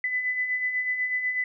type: beating tone pair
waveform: sine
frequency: 1996 / 2004.1 Hz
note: B6 / B6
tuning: +18 / +25 cents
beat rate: 8.1 Hz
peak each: -34 / -25 dBFS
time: 0.04-1.44 s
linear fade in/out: 2 ms
effects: none